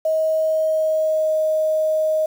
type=tone with pitch glide; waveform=sine; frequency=633 to 625 Hz; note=D#5 to D#5; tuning=+30 to +8 cents; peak=-16 dBFS; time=0.05-2.26 s; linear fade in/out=5 ms; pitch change=-22 cents; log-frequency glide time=0.29-1.36 s; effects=7-bit